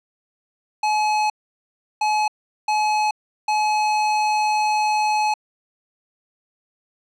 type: tone bursts at uneven times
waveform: square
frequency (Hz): 851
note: G#5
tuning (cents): +42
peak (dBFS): -18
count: 4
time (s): 0.83-1.3 / 2.01-2.28 / 2.68-3.11 / 3.48-5.34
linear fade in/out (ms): 5
effects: low-pass 6000 Hz 12 dB/octave